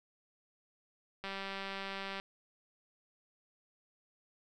click train, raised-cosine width 0.3 ms, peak -25 dBFS, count 188, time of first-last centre 1.24-2.199 s, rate 195 Hz, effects none

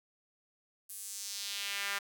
sawtooth tone with high-pass filter sweep, 200 Hz, G3, 35 cents sharp, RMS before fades -39 dBFS, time 0.89-1.99 s, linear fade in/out 10 ms, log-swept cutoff 11000 to 1500 Hz, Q 1.5, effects 10-bit

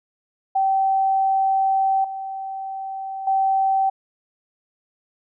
sine tone with level steps, 773 Hz, G5, 24 cents flat, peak -16 / -27 / -16 dBFS, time 0.55-3.9 s, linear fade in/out 10 ms, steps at 2.04 / 3.27 s, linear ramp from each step 5 ms, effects none

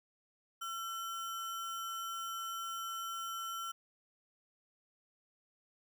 sine tone with sample-and-hold, 1352 Hz, E6, 43 cents sharp, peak -38 dBFS, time 0.61-3.72 s, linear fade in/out 10 ms, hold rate 4410 Hz, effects none

